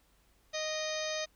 harmonic tone with a mistuned harmonic, 622 Hz, D#5, 1 cent flat, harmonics 1 / 2 / 3 / 4 / 5 / 6 / 7 / 8 / 9 / 10, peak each -36 / -46 / -42 / -44 / -47 / -42 / -47 / -44 / -54 / -43 dBFS, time 0.53-1.26 s, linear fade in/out 20 ms, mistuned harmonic 4, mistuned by -26 cents, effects added 50 Hz sine -69 dBFS peak until 1.35 s + pink hiss -69 dBFS RMS until 1.35 s

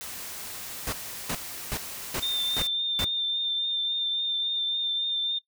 white noise, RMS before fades -38 dBFS, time 0.01-2.67 s, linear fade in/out 0 ms
pink noise bursts, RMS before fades -30 dBFS, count 6, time 0.87-3.044 s, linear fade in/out 0 ms, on 54 ms, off 370 ms
sine tone with vibrato, 3597 Hz, A7, 37 cents sharp, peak -25 dBFS, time 2.22-5.39 s, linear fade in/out 10 ms, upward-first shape triangle, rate 3.6 Hz, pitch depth 24 cents each way
effects noise-tail reverb RT60 0.1 s tail -17 dB re dry

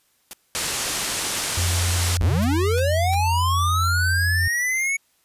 white noise bursts, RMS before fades -35 dBFS, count 9, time 0.31-3.148 s, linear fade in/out 0 ms, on 22 ms, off 330 ms
white low-pass noise, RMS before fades -26 dBFS, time 0.55-2.17 s, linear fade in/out 0 ms, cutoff 10000 Hz, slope 24 dB/octave
sine tone, 88 Hz, F2, 14 cents sharp, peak -20 dBFS, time 1.57-4.48 s, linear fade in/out 5 ms
square linear sweep, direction up, 36.35 to 2240 Hz, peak -21 dBFS, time 2.2-4.97 s, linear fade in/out 10 ms
effects white hiss -64 dBFS RMS until 5.24 s + resampled to 32000 Hz

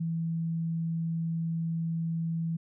sine tone, 164.81 Hz, E3, in tune, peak -28 dBFS, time 0-2.57 s, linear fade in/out 10 ms, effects none

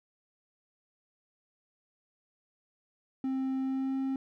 triangle tone with pitch glide, 264.3 to 267.2 Hz, C4 to C4, +18 to +36 cents, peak -27 dBFS, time 3.24-4.16 s, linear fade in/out 2 ms, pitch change +18 cents, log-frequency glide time 3.6-3.97 s, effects none

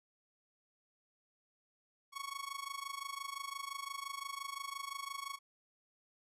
sawtooth tone with amplitude modulation, 1108.7 Hz, C#6, in tune, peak -34 dBFS, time 2.12-5.39 s, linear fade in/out 50 ms, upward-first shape sine, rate 25.8 Hz, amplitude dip 85%, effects resampled to 32000 Hz

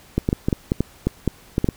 clicks, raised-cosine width 3 ms, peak -5 dBFS, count 12, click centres 0.18 / 0.289 / 0.329 / 0.485 / 0.528 / 0.719 / 0.806 / 1.07 / 1.277 / 1.581 / 1.644 / 1.688 s, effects pink hiss -49 dBFS RMS until 1.76 s

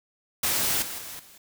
white noise with level steps, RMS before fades -25 / -35 / -39 / -51 dBFS, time 0.43-1.38 s, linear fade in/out 5 ms, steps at 0.82 / 0.98 / 1.19 s, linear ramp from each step 5 ms, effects none

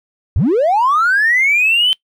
triangle linear sweep, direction up, 61.1 to 3100 Hz, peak -7 dBFS, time 0.36-1.93 s, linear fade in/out 0 ms, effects noise-tail reverb RT60 0.1 s tail -24 dB re dry + tanh soft clip ceiling -7 dBFS

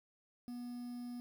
triangle tone with quantisation, 243.2 Hz, B3, 26 cents flat, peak -40 dBFS, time 0.48-1.2 s, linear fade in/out 0 ms, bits 10, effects none

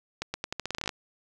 accelerating click train, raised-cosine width 0.2 ms, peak -14 dBFS, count 14, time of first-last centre 0.22-0.892 s, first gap 120 ms, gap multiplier 0.84, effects none

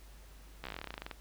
slowing click train, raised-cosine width 0.3 ms, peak -24 dBFS, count 18, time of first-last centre 0.64-1.113 s, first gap 14 ms, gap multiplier 1.08, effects added 50 Hz sine -52 dBFS peak until 1.2 s + pink hiss -60 dBFS RMS until 1.2 s

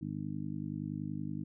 harmonic tone, 50.6 Hz, G#1, 44 cents flat, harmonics 2 / 3 / 4 / 5 / 6, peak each -46 / -40 / -42 / -42 / -43 dBFS, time 0.01-1.44 s, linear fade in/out 10 ms, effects none

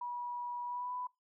sine tone with pitch glide, 970 to 993.8 Hz, B5 to B5, -31 to +11 cents, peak -37 dBFS, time 0.01-1.07 s, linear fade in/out 5 ms, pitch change +42 cents, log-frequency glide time 0.64-0.93 s, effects noise-tail reverb RT60 0.2 s tail -21 dB re dry

